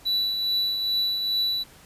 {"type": "tone with tremolo", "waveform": "triangle", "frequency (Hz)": 3951, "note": "B7", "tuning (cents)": 0, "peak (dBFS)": -19, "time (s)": [0.05, 1.64], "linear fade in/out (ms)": 20, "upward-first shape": "triangle", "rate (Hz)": 2.4, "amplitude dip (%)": 45, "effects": ["pink hiss -51 dBFS RMS until 1.85 s", "resampled to 32000 Hz"]}